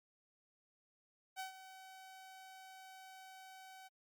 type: tone with ADSR envelope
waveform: sawtooth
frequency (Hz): 759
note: F#5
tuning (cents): +44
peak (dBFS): -37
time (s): 1.36-3.89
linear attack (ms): 37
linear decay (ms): 120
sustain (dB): -13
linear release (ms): 23
effects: Opus 48 kbps